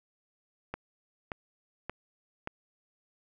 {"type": "click train", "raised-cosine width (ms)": 0.5, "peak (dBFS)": -20, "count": 4, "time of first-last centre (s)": [0.74, 2.474], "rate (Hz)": 1.73, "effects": []}